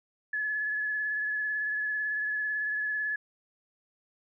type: tone with vibrato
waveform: sine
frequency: 1709 Hz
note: G#6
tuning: 49 cents sharp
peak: -28 dBFS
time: 0.33-3.16 s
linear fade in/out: 5 ms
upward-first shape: sine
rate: 18 Hz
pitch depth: 20 cents each way
effects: none